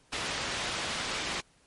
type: low-pass noise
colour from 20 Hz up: white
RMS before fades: -34 dBFS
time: 0.12-1.41 s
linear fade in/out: 10 ms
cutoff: 3900 Hz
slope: 12 dB/octave
effects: pink hiss -64 dBFS RMS until 1.66 s + MP3 48 kbps